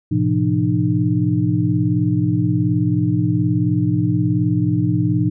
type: tone cluster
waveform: sine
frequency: 108.7 / 127.5 / 171.6 / 303.3 Hz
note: A2 / C3 / F3 / D#4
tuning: -21 / -44 / -30 / -44 cents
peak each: -20 dBFS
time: 0.11-5.3 s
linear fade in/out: 10 ms
effects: none